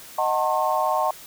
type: chord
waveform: sine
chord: D# diminished seventh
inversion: none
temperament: just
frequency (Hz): 622.3 / 746.7 / 896 / 1075.3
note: D#5 / F#5 / A5 / C6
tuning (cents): 0 / +16 / +31 / +47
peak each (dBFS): -25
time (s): 0.18-1.11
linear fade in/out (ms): 5
effects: white hiss -43 dBFS RMS until 1.26 s